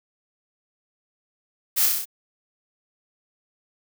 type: noise with echo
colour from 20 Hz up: blue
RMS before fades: -21 dBFS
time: 1.76-1.87 s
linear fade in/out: 20 ms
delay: 31 ms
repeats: 6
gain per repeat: -2 dB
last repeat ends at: 2.056 s
effects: none